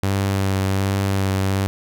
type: tone with vibrato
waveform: sawtooth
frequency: 97.2 Hz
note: G2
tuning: 14 cents flat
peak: -14 dBFS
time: 0.03-1.67 s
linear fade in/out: 0 ms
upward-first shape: sine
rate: 1.3 Hz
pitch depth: 19 cents each way
effects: none